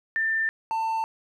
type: tone pair in turn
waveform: sine / triangle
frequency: 1788 / 894 Hz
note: A6 / A5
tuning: +27 / +27 cents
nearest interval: octave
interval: 1200 cents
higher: first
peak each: -22 dBFS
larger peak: neither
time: 0.16-0.49 / 0.71-1.04 s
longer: neither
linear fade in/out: 0 ms
effects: none